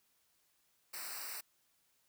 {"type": "noise with comb filter", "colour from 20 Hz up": "white", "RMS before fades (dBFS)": -44, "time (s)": [0.93, 1.41], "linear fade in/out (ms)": 10, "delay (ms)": 0.3, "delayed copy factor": -1, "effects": ["white hiss -75 dBFS RMS until 2.08 s"]}